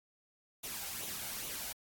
white noise with flanger, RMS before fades -41 dBFS, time 0.63-1.73 s, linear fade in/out 10 ms, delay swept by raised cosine 0.29 to 1.39 ms, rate 2.4 Hz, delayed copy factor +0.5, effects AAC 64 kbps

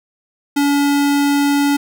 square tone, 284.9 Hz, C#4, 48 cents sharp, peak -13 dBFS, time 0.56-1.77 s, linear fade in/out 10 ms, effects none

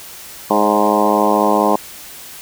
harmonic tone with a mistuned harmonic, 104.5 Hz, G#2, 11 cents sharp, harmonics 2 / 3 / 4 / 5 / 6 / 7 / 8 / 9 / 10, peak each -20 / -20 / -20 / -20 / -20 / -20 / -20 / -20 / -20 dBFS, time 0.5-1.76 s, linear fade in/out 5 ms, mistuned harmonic 5, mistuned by +32 cents, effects white hiss -35 dBFS RMS until 2.41 s

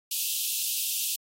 white high-pass noise, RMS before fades -29 dBFS, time 0.11-1.16 s, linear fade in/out 5 ms, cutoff 2600 Hz, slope 96 dB/octave, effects AAC 48 kbps

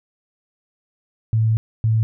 sine tone bursts at uneven times, 111.1 Hz, A2, 17 cents sharp, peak -14 dBFS, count 2, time 1.33-1.57 / 1.84-2.03 s, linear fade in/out 0 ms, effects none

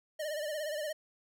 square tone with vibrato, 606 Hz, D#5, 46 cents flat, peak -35 dBFS, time 0.19-0.93 s, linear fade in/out 10 ms, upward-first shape sine, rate 17 Hz, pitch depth 72 cents each way, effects none

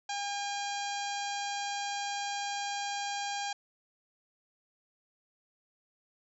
harmonic tone with a mistuned harmonic, 808 Hz, G#5, 48 cents flat, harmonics 1 / 2 / 3 / 4 / 5 / 6 / 7 / 8 / 9, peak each -35 / -42 / -44 / -43 / -46 / -46 / -46 / -48 / -48 dBFS, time 0.09-3.53 s, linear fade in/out 5 ms, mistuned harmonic 6, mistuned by -47 cents, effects none

